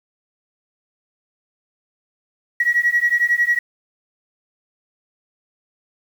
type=beating tone pair; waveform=sine; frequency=1911 / 1922 Hz; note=A#6 / B6; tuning=+43 / -48 cents; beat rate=11 Hz; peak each=-17 / -17 dBFS; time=2.6-3.59 s; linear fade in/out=5 ms; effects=tanh soft clip ceiling -7 dBFS + 7-bit